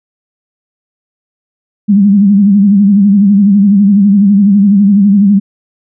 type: tone with vibrato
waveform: sine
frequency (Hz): 200.7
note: G3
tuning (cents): +41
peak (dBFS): -3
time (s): 1.88-5.4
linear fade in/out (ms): 20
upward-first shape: sine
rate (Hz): 12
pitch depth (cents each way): 77
effects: none